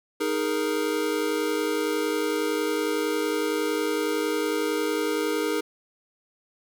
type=chord; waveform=square; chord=D# suspended fourth; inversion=none; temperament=equal; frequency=311.1 / 415.3 / 466.2 Hz; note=D#4 / G#4 / A#4; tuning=0 / 0 / 0 cents; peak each=-29 dBFS; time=0.2-5.61 s; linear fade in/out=10 ms; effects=none